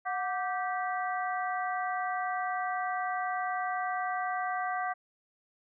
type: harmonic tone with a mistuned harmonic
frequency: 390 Hz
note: G4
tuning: 9 cents flat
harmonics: 2 / 3 / 4 / 5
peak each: -32 / -36 / -38 / -40 dBFS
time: 0.05-4.94 s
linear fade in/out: 20 ms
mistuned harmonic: 2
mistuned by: -110 cents
effects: none